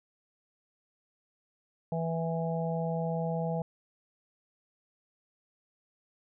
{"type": "harmonic tone", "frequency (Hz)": 164.81, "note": "E3", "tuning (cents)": 0, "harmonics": [1, 3, 4, 5], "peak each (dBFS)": [-31, -36, -36, -39], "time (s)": [1.92, 3.62], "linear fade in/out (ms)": 2, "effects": []}